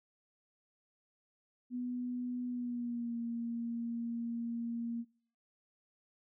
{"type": "tone with pitch glide", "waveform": "sine", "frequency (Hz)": [246.9, 233.6], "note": ["B3", "A#3"], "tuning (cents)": [0, 4], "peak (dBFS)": -35, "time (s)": [1.7, 5.05], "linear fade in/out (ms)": 50, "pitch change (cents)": -96, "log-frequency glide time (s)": [2.47, 3.17], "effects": ["noise-tail reverb RT60 0.6 s tail -25 dB re dry"]}